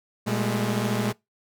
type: tone cluster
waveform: sawtooth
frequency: 118.7 / 201.6 / 215.1 Hz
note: A#2 / G3 / A3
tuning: +32 / +49 / -39 cents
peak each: -24 dBFS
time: 0.26-1.13 s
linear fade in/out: 20 ms
effects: noise-tail reverb RT60 0.2 s tail -24 dB re dry